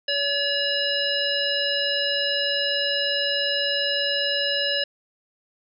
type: harmonic tone with a mistuned harmonic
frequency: 568 Hz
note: C#5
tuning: 42 cents sharp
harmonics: 1 / 3 / 5 / 7 / 9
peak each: -28 / -28 / -26 / -29 / -28 dBFS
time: 0.08-4.84 s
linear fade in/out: 5 ms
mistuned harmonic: 5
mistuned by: +15 cents
effects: none